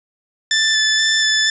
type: tone with vibrato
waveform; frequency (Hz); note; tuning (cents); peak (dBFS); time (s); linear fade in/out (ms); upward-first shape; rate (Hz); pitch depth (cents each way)
15% pulse; 1755; A6; -5; -7; 0.51-1.5; 2; square; 2.1; 10
effects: resampled to 16000 Hz + 7-bit